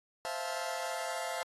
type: chord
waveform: sawtooth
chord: F major seventh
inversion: second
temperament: just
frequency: 523.8 / 654.8 / 698.5 / 873.1 Hz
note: C5 / E5 / F5 / A5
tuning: +2 / -12 / 0 / -14 cents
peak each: -38 / -36 / -36 / -37 dBFS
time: 0.25-1.43 s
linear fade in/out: 0 ms
effects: AAC 32 kbps